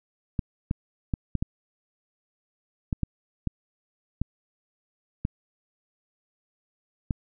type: clicks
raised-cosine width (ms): 5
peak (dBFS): -13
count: 11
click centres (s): 0.392 / 0.711 / 1.138 / 1.353 / 1.425 / 2.928 / 3.033 / 3.473 / 4.216 / 5.251 / 7.108
effects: none